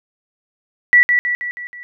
sine tone with echo, 1952 Hz, B6, 21 cents flat, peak -6 dBFS, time 0.93-1.03 s, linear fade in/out 0 ms, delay 160 ms, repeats 5, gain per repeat -5 dB, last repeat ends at 1.83 s, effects none

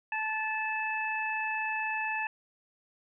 harmonic tone, 872 Hz, A5, 16 cents flat, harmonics 1 / 2 / 3, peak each -34 / -34 / -34 dBFS, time 0.12-2.27 s, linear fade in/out 2 ms, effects none

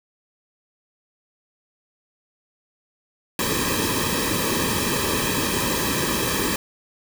pink noise with comb filter, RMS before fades -23 dBFS, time 3.39-6.56 s, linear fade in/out 2 ms, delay 1.4 ms, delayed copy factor -0.95, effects none

